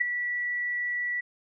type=tone with ADSR envelope; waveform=sine; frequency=1951 Hz; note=B6; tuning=22 cents flat; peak=-18 dBFS; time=0-1.21 s; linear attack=14 ms; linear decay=8 ms; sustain=-9 dB; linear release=11 ms; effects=none